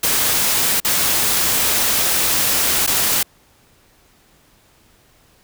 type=noise with dropouts; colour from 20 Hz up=white; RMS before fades=-17 dBFS; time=0.03-3.23 s; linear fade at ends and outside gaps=5 ms; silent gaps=0.802-0.847 / 2.865-2.874 s; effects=pink hiss -54 dBFS RMS until 5.43 s